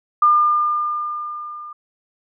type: tone with level ramp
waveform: sine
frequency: 1204 Hz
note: D6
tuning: 43 cents sharp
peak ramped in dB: -9 to -32 dBFS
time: 0.22-1.73 s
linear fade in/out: 5 ms
effects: none